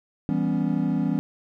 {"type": "chord", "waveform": "triangle", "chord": "C# half-diminished seventh", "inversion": "first", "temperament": "equal with one note detuned", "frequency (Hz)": [164.81, 196, 246.9, 280.4], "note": ["E3", "G3", "B3", "C#4"], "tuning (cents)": [0, 0, 0, 20], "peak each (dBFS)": -25, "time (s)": [0.29, 1.19], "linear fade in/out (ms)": 0, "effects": []}